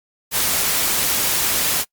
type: noise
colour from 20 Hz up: white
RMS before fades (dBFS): -19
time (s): 0.31-1.85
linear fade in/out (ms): 50
effects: noise-tail reverb RT60 0.1 s tail -25 dB re dry + Opus 48 kbps